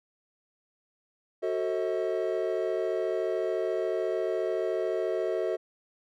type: chord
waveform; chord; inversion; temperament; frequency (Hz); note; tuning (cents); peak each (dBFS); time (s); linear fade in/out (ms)
triangle; F# diminished seventh; none; just; 370 / 444 / 532.8 / 639.4; F#4 / A4 / C5 / Eb5; 0 / +16 / +31 / +47; -29 / -30 / -34 / -30; 1.42-5.57; 20
effects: none